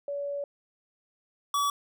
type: tone pair in turn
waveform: sine / square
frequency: 569 / 1141.6 Hz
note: C#5 / D6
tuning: +45 / -49 cents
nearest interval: octave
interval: 1206 cents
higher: second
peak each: -30 / -25 dBFS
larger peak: second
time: 0.08-0.44 / 1.54-1.7 s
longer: first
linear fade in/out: 2 ms
effects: none